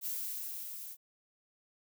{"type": "noise with level ramp", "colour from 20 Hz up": "violet", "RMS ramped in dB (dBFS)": [-36, -46], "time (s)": [0.01, 0.97], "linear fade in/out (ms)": 50, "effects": []}